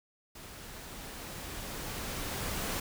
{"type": "noise with level ramp", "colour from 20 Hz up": "pink", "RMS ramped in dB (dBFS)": [-48, -34], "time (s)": [0.35, 2.8], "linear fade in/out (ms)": 5, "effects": []}